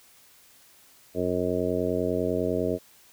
harmonic tone, 90 Hz, F#2, 47 cents flat, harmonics 1 / 2 / 3 / 4 / 5 / 6 / 7, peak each -36 / -34 / -31 / -31 / -29 / -33 / -31 dBFS, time 1.14-2.79 s, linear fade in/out 50 ms, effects white hiss -56 dBFS RMS until 3.12 s

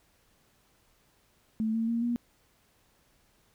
sine tone with pitch steps, 220 / 226.1 / 232.3 / 238.7 Hz, A3 / A3 / A#3 / A#3, 0 / +47 / -6 / +41 cents, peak -26 dBFS, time 1.6-2.16 s, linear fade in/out 0 ms, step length 140 ms, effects pink hiss -67 dBFS RMS until 3.54 s

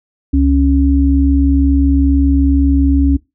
sine tone pair together, 69 / 276.2 Hz, C#2 / C#4, -7 / -6 cents, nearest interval 2 octaves, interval 2401 cents, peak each -11 dBFS, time 0.33-3.17 s, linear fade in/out 10 ms, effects noise-tail reverb RT60 0.2 s tail -20 dB re dry

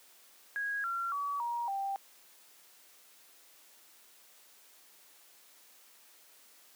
sine tone with pitch steps, 1648 / 1369.9 / 1138.7 / 946.5 / 786.8 Hz, G#6 / F6 / C#6 / A#5 / G5, -14 / -34 / +46 / +26 / +6 cents, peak -32 dBFS, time 0.56-1.96 s, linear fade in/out 0 ms, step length 280 ms, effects white hiss -60 dBFS RMS until 6.75 s + high-pass 300 Hz 12 dB/octave

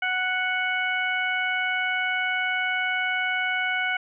harmonic tone, 740 Hz, F#5, in tune, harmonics 1 / 2 / 3 / 4, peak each -31 / -26 / -27 / -34 dBFS, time 0.02-3.97 s, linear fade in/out 5 ms, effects none

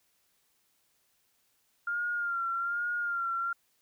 sine tone with vibrato, 1396.9 Hz, F6, in tune, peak -29 dBFS, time 1.87-3.53 s, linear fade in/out 5 ms, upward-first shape sine, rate 1.2 Hz, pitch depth 44 cents each way, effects white hiss -72 dBFS RMS until 3.81 s

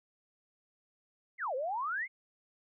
sine exponential two-way sweep, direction down then up, 2217 to 493.9 to 2217 Hz, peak -32 dBFS, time 1.38-2.08 s, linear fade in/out 50 ms, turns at 1.55 s, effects none

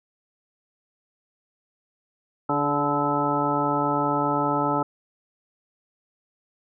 harmonic tone with a mistuned harmonic, 145 Hz, D3, 22 cents flat, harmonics 1 / 2 / 3 / 4 / 5 / 6 / 7 / 9, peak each -32 / -27 / -31 / -30 / -32 / -26 / -32 / -27 dBFS, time 2.49-4.83 s, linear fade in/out 5 ms, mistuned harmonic 3, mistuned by -30 cents, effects none

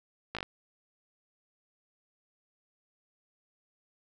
slowing click train, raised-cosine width 0.3 ms, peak -19 dBFS, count 5, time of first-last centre 0.35-0.429 s, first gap 17 ms, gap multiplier 1.1, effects none

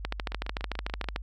two click trains, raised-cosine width 0.3 ms, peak -21 / -14 dBFS, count 6 / 16, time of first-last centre 0.32-1.043 / 0.05-1.161 s, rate 6.92 / 13.5 Hz, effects added 50 Hz sine -36 dBFS peak until 1.22 s

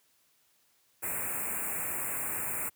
white band-stop noise, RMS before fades -34 dBFS, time 1.02-2.7 s, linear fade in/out 20 ms, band 2600 to 7400 Hz, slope 96 dB/octave, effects white hiss -69 dBFS RMS until 2.75 s + high-pass 60 Hz 12 dB/octave

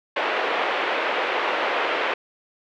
pink band-pass noise, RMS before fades -24 dBFS, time 0.16-2.14 s, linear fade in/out 5 ms, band 420 to 2900 Hz, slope 24 dB/octave, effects none

